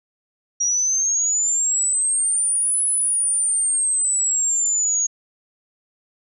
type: exponential two-way sweep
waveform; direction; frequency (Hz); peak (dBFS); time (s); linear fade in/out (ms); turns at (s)
sine; up then down; 5710 to 10210 to 6620; -17; 0.6-5.07; 10; 2.84
effects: none